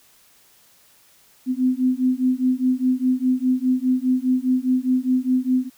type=beating tone pair; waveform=sine; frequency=253 / 257.9 Hz; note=B3 / C4; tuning=+42 / -25 cents; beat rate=4.9 Hz; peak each=-20 dBFS; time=1.46-5.7 s; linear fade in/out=50 ms; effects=white hiss -55 dBFS RMS until 5.77 s